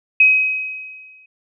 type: tone with exponential decay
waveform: sine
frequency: 2534 Hz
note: D#7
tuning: 31 cents sharp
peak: -6 dBFS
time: 0.2-1.26 s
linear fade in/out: 5 ms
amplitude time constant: 230 ms
effects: none